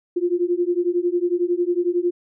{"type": "beating tone pair", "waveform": "sine", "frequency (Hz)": [346.2, 357.2], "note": ["F4", "F4"], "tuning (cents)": [-15, 39], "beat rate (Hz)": 11, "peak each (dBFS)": -21, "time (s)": [0.16, 2.11], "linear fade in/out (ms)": 10, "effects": []}